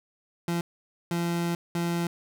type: tone bursts at uneven times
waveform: 30% pulse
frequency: 171.1 Hz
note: F3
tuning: 35 cents flat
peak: -23 dBFS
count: 3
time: 0.48-0.61 / 1.11-1.55 / 1.75-2.07 s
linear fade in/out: 2 ms
effects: none